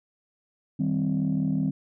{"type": "chord", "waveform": "sine", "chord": "C minor", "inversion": "first", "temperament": "just", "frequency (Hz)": [156.98, 196.22, 261.6], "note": ["Eb3", "G3", "C4"], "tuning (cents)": [16, 2, 0], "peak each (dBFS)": -26, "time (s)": [0.79, 1.71], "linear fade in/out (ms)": 10, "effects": ["tanh soft clip ceiling -17 dBFS"]}